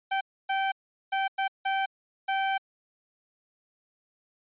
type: tone bursts at uneven times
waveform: sawtooth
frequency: 776 Hz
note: G5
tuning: 18 cents flat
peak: -21 dBFS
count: 6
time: 0.11-0.21 / 0.49-0.72 / 1.12-1.28 / 1.38-1.48 / 1.65-1.86 / 2.28-2.58 s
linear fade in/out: 10 ms
effects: resampled to 8000 Hz